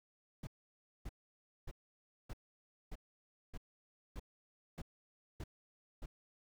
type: noise bursts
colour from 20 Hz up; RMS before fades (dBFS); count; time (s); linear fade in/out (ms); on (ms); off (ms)
brown; -44; 10; 0.43-6.06; 5; 41; 580
effects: none